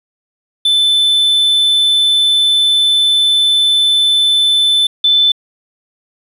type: tone pair in turn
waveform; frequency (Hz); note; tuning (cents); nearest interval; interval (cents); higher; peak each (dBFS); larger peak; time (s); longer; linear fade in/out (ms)
triangle / sine; 3520 / 3520; A7 / A7; 0 / 0; unison; 0; neither; -7; neither; 0.65-4.87 / 5.04-5.32; first; 5
effects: resampled to 32000 Hz + 7-bit